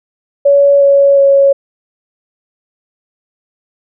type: tone with pitch steps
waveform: sine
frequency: 564 / 558.8 / 553.7 Hz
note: C#5 / C#5 / C#5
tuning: +30 / +14 / -2 cents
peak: -4 dBFS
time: 0.45-1.53 s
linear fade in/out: 10 ms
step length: 360 ms
effects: none